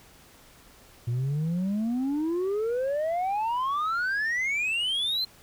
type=exponential sweep; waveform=sine; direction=up; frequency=115.5 to 4186 Hz; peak=-22 dBFS; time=1.07-5.25 s; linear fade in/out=10 ms; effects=tanh soft clip ceiling -24 dBFS + pink hiss -54 dBFS RMS until 5.42 s